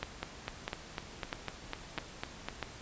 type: two click trains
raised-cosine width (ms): 0.3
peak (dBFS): -18 / -19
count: 5 / 10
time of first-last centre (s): 0.03-2.627 / 0.23-2.486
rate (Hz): 1.54 / 3.99
effects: pink hiss -49 dBFS RMS until 2.81 s + resampled to 16000 Hz